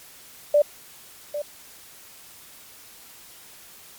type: tone with echo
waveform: sine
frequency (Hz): 587.3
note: D5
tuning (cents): 0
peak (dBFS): -13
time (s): 0.54-0.62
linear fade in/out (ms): 5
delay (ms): 800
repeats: 1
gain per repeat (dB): -12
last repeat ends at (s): 1.42
effects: white hiss -47 dBFS RMS until 3.98 s + MP3 96 kbps